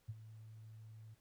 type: tone with ADSR envelope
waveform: sine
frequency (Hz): 110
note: A2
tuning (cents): 0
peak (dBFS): -39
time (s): 0.08-1.15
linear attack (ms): 15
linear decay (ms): 38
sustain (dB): -13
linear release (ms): 18
effects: pink hiss -75 dBFS RMS until 1.2 s